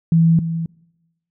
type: tone pair in turn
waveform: sine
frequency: 164.81 / 164.81 Hz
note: E3 / E3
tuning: 0 / 0 cents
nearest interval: unison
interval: 0 cents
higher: neither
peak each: -10 / -20 dBFS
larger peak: first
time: 0.12-0.39 / 0.39-0.66 s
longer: neither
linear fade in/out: 2 ms
effects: noise-tail reverb RT60 1.0 s tail -24 dB re dry

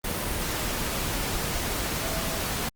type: tone in noise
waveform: sine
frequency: 655 Hz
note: E5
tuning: 11 cents flat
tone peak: -37 dBFS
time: 2.01-2.38 s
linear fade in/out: 5 ms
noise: pink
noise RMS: -29 dBFS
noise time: 0.04-2.69 s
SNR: -11 dB
effects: Opus 32 kbps

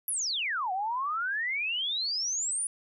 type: exponential two-way sweep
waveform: sine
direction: down then up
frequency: 11840 to 724 to 9900 Hz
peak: -28 dBFS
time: 0.08-2.67 s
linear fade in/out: 2 ms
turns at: 0.72 s
effects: none

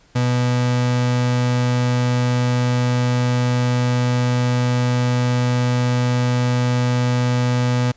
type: tone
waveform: 35% pulse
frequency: 123.47 Hz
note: B2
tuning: in tune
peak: -14 dBFS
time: 0.15-7.92 s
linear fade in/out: 10 ms
effects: pink hiss -54 dBFS RMS until 7.96 s + resampled to 16000 Hz

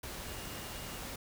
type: tone in noise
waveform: sine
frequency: 2840 Hz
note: F7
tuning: 28 cents sharp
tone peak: -54 dBFS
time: 0.26-0.98 s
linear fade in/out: 5 ms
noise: pink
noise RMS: -43 dBFS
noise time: 0.03-1.16 s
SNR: -14 dB
effects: none

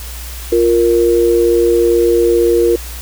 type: tone pair together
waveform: sine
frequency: 349.5 / 467.4 Hz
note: F4 / A#4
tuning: +1 / +5 cents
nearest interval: perfect fourth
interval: 504 cents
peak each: -11 dBFS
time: 0.52-2.76 s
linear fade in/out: 5 ms
effects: added 60 Hz sine -26 dBFS peak until 3.01 s + white hiss -31 dBFS RMS until 3.01 s

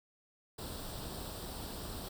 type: noise with comb filter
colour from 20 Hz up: pink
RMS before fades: -43 dBFS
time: 0.58-2.09 s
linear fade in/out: 10 ms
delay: 0.23 ms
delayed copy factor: +0.65
effects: none

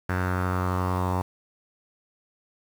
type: tone with low-pass filter sweep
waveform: sawtooth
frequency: 91.5 Hz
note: F#2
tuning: 19 cents flat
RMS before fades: -26 dBFS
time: 0.09-1.22 s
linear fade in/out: 5 ms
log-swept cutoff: 1600 to 960 Hz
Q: 4.2
effects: 7-bit

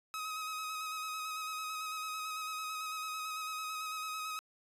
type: tone with vibrato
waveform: sawtooth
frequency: 1268 Hz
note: D#6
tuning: 32 cents sharp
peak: -34 dBFS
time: 0.14-4.39 s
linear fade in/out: 0 ms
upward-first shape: square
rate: 9 Hz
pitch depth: 18 cents each way
effects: resampled to 32000 Hz

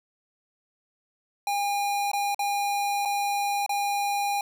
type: tone with dropouts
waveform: square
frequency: 810 Hz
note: G#5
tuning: 43 cents flat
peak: -25 dBFS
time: 1.47-4.41 s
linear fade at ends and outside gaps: 2 ms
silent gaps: 2.116-2.133 / 2.346-2.392 / 3.052-3.056 / 3.663-3.693 s
effects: none

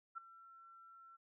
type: tone with ADSR envelope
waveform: sine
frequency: 1349 Hz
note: E6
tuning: 40 cents sharp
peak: -40 dBFS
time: 0.15-1.17 s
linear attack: 27 ms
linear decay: 7 ms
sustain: -17 dB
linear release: 18 ms
effects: none

